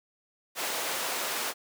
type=high-pass noise; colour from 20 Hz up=pink; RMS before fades=-32 dBFS; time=0.55-1.54 s; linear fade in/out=50 ms; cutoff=540 Hz; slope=12 dB/octave; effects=none